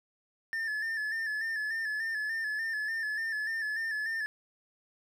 triangle tone with vibrato, 1760 Hz, A6, in tune, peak -29 dBFS, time 0.53-4.26 s, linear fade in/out 0 ms, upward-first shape square, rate 3.4 Hz, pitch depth 44 cents each way, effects none

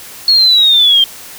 sine linear sweep, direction down, 4349 to 3150 Hz, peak -5 dBFS, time 0.28-1.04 s, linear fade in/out 2 ms, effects white hiss -32 dBFS RMS until 1.38 s

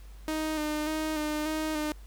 sawtooth tone with vibrato, 307.6 Hz, D#4, 20 cents flat, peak -25 dBFS, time 0.28-1.92 s, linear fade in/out 0 ms, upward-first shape square, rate 1.7 Hz, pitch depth 26 cents each way, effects added 50 Hz sine -44 dBFS peak until 2.06 s + pink hiss -59 dBFS RMS until 2.06 s

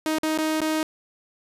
sawtooth tone with dropouts, 313.1 Hz, D#4, 11 cents sharp, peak -18 dBFS, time 0.06-0.83 s, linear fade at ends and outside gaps 1 ms, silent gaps 0.185-0.232 / 0.376-0.386 / 0.605-0.616 s, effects resampled to 32000 Hz

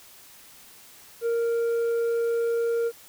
sine tone with tanh clipping, 465.2 Hz, A#4, 4 cents flat, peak -23 dBFS, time 1.21-2.92 s, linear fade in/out 50 ms, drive 4 dB, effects white hiss -50 dBFS RMS until 3.08 s

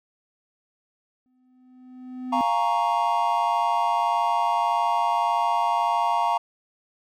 triangle tone with exponential growth, 253.8 Hz, B3, 47 cents sharp, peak -23 dBFS, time 1.26-2.41 s, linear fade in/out 0 ms, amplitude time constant 250 ms
triangle chord, Bb minor seventh, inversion second, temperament equal, 698.5 / 830.6 / 932.3 / 1108.7 Hz, F5 / Ab5 / Bb5 / Db6, 0 / 0 / 0 / 0 cents, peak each -24 / -27 / -21 / -26 dBFS, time 2.32-6.38 s, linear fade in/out 10 ms
effects none

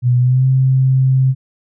sine tone with pitch glide, 123.47 to 131.57 Hz, B2 to C3, 0 to +10 cents, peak -9 dBFS, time 0.02-1.35 s, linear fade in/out 50 ms, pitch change +110 cents, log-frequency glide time 0.18-0.46 s, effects none

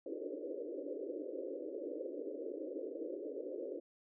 white band-pass noise, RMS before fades -43 dBFS, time 0.06-3.8 s, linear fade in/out 5 ms, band 280 to 560 Hz, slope 96 dB/octave, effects none

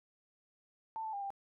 sine tone with pitch steps, 889 / 877 / 802 / 792 Hz, A5 / A5 / G5 / G5, +18 / -6 / +39 / +18 cents, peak -37 dBFS, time 0.96-1.304 s, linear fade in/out 0 ms, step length 86 ms, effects none

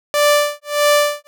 sawtooth tone with tremolo, 587.3 Hz, D5, in tune, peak -6 dBFS, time 0.14-1.27 s, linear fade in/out 0 ms, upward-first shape sine, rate 1.6 Hz, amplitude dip 100%, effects none

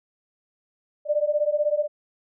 sine beating tone pair, 587.3 / 603.3 Hz, D5 / D5, 0 / +46 cents, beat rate 16 Hz, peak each -23 dBFS, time 1.05-1.88 s, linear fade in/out 50 ms, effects none

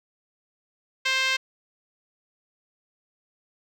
5% pulse tone with band-pass filter, 526 Hz, C5, 9 cents sharp, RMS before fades -24 dBFS, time 1.05-1.37 s, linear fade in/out 10 ms, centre 2200 Hz, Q 1.2, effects none

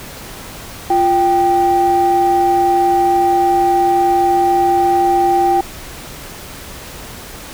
sine tone pair together, 348.6 / 784.2 Hz, F4 / G5, -3 / 0 cents, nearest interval octave + major second, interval 1403 cents, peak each -14 / -10 dBFS, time 0.9-5.61 s, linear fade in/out 5 ms, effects tanh soft clip ceiling -5 dBFS + pink hiss -32 dBFS RMS until 7.53 s

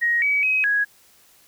sine tone with pitch steps, 1882 / 2276 / 2536 / 1661 Hz, A#6 / C#7 / D#7 / G#6, +16 / +45 / +32 / 0 cents, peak -17 dBFS, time 0.01-0.85 s, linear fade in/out 20 ms, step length 210 ms, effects white hiss -55 dBFS RMS until 1.47 s

